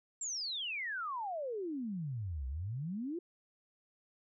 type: exponential two-way sweep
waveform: sine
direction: down then up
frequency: 7600 to 62.2 to 364.1 Hz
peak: -36 dBFS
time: 0.21-3.19 s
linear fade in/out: 5 ms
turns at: 2.47 s
effects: none